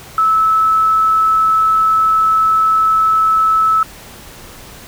sine tone, 1304 Hz, E6, 19 cents flat, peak -9 dBFS, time 0.18-3.83 s, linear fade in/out 2 ms, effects pink hiss -36 dBFS RMS until 4.87 s

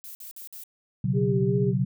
violet noise bursts, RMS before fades -41 dBFS, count 4, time 0.04-0.636 s, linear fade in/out 0 ms, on 110 ms, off 52 ms
sine chord, B suspended second, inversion none, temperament just, 123.47 / 138.9 / 185.21 Hz, B2 / C#3 / F#3, 0 / +4 / +2 cents, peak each -26 dBFS, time 1.04-1.85 s, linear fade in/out 5 ms
sine tone with vibrato, 398.7 Hz, G4, 29 cents sharp, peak -25 dBFS, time 1.13-1.74 s, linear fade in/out 50 ms, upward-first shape sine, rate 2.7 Hz, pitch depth 37 cents each way
effects none

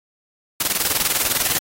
white noise with tremolo, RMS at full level -18 dBFS, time 0.6-1.59 s, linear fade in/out 5 ms, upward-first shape square, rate 20 Hz, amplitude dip 65%, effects AAC 48 kbps

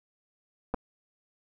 clicks, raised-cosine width 1 ms, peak -16 dBFS, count 2, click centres 0.74 / 0.744 s, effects none

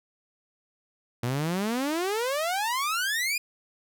sawtooth exponential sweep, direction up, 116 to 2489 Hz, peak -22 dBFS, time 1.23-3.38 s, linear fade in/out 5 ms, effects none

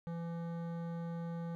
sine tone with hard clipping, 168.5 Hz, E3, 38 cents sharp, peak -40 dBFS, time 0.07-1.55 s, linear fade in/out 0 ms, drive 14 dB, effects none

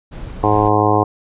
brown noise, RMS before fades -29 dBFS, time 0.11-0.7 s, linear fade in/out 20 ms
harmonic tone, 105.1 Hz, G#2, 21 cents sharp, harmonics 1 / 2 / 3 / 4 / 5 / 6 / 7 / 8 / 9 / 10, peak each -19 / -27 / -19 / -19 / -22 / -26 / -18 / -21 / -22 / -20 dBFS, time 0.43-1.04 s, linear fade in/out 10 ms
effects resampled to 8000 Hz

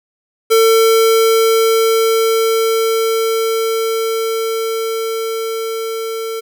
square tone with level ramp, 450 Hz, A4, 39 cents sharp, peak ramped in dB -8 to -21 dBFS, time 0.5-6.41 s, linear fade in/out 20 ms, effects none

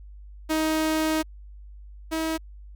sawtooth tone pair in turn, 314.6 / 320.7 Hz, D#4 / E4, +19 / -48 cents, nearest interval unison, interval 33 cents, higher second, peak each -18 / -21 dBFS, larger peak first, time 0.49-1.23 / 2.11-2.38 s, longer first, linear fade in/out 20 ms, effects added 50 Hz sine -41 dBFS peak until 2.75 s

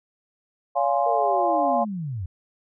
sine chord, Db major seventh, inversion none, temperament equal with one note detuned, 567 / 698.5 / 830.6 / 1046.5 Hz, Db5 / F5 / Ab5 / C6, +39 / 0 / 0 / 0 cents, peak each -25 / -22 / -25 / -28 dBFS, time 0.75-1.85 s, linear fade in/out 20 ms
sine linear sweep, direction down, 480 to 81.8 Hz, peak -27 dBFS, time 1.06-2.26 s, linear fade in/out 5 ms
effects none

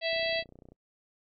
harmonic tone, 659.3 Hz, E5, in tune, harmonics 1 / 3 / 4 / 5 / 6 / 7, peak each -30 / -35 / -36 / -37 / -38 / -38 dBFS, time 0.01-0.44 s, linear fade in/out 50 ms
click train, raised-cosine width 2 ms, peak -38 dBFS, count 19, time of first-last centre 0.13-0.72 s, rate 30.5 Hz
effects noise-tail reverb RT60 0.1 s tail -26 dB re dry

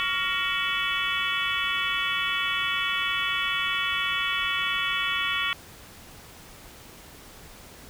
harmonic tone with a mistuned harmonic, 375.7 Hz, F#4, 26 cents sharp, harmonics 3 / 4 / 5 / 6 / 7 / 8 / 9, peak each -32 / -32 / -32 / -32 / -32 / -32 / -32 dBFS, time 0-5.53 s, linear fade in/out 0 ms, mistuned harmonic 4, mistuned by -120 cents, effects pink hiss -47 dBFS RMS until 7.89 s

